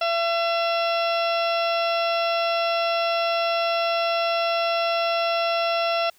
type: harmonic tone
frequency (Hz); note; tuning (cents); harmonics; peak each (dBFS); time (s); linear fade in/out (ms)
675; E5; +41; 1 / 2 / 3 / 4 / 5 / 6 / 7 / 8; -22 / -28 / -37 / -29 / -34 / -37 / -43 / -35; 0.01-6.1; 5
effects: white hiss -58 dBFS RMS until 6.18 s